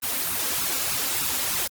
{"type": "noise with flanger", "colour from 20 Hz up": "white", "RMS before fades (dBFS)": -26, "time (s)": [0.02, 1.68], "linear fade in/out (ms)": 20, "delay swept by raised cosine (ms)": [0.75, 3.85], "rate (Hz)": 3.3, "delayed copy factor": 0.8, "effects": ["high-pass 60 Hz 12 dB/octave", "Opus 24 kbps"]}